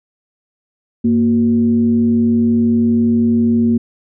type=tone with frequency modulation; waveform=sine; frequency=233.1 Hz; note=A#3; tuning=in tune; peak=-10 dBFS; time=1.04-3.78 s; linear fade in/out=10 ms; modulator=136 Hz; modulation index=0.43; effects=none